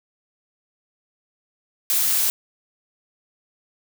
blue noise, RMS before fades -20 dBFS, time 1.9-2.3 s, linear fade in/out 0 ms, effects none

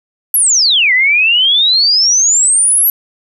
sine exponential two-way sweep, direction down then up, 11900 to 1954 to 11900 Hz, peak -7 dBFS, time 0.34-2.9 s, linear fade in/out 2 ms, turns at 0.93 s, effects none

